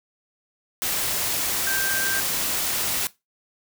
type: tone in noise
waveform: sine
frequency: 1573 Hz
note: G6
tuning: 6 cents sharp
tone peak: -25 dBFS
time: 1.67-2.2 s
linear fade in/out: 0 ms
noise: white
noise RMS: -25 dBFS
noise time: 0.82-3.07 s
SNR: -3 dB
effects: noise-tail reverb RT60 0.2 s tail -18 dB re dry